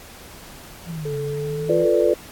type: exponential two-way sweep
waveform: sine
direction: down then up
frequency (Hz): 174.61 to 138.3 to 167.9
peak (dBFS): -27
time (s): 0.85-1.87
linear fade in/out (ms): 50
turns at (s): 1.17
type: tone with pitch glide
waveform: sine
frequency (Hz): 435.7 to 441.8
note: A4 to A4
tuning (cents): -17 to +7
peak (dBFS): -25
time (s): 1.05-1.85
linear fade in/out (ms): 5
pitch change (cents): +24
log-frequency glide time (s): 1.52-1.71
type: chord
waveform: sine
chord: B half-diminished seventh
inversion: second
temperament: equal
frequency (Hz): 349.2 / 440 / 493.9 / 587.3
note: F4 / A4 / B4 / D5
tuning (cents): 0 / 0 / 0 / 0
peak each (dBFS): -20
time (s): 1.69-2.14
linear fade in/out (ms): 5
effects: pink hiss -42 dBFS RMS until 2.31 s + AAC 64 kbps